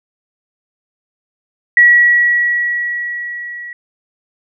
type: tone with level ramp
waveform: sine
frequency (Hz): 1926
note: B6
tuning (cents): -44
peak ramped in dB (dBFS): -3 to -26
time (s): 1.77-3.73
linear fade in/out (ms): 2
effects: none